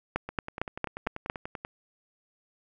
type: two click trains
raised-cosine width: 0.5 ms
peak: -12 / -21 dBFS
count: 6 / 15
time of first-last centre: 0.16-1.299 / 0.29-1.649 s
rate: 4.39 / 10.3 Hz
effects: none